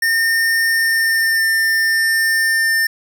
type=tone with pitch glide; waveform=square; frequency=1820 to 1800.1 Hz; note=A#6 to A6; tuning=-42 to +39 cents; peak=-14 dBFS; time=0.02-2.87 s; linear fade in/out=5 ms; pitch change=-19 cents; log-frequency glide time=0.67-1.45 s; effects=none